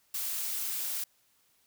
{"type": "noise", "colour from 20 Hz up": "blue", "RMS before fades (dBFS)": -34, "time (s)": [0.14, 1.04], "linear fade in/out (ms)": 5, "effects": ["white hiss -69 dBFS RMS until 1.66 s"]}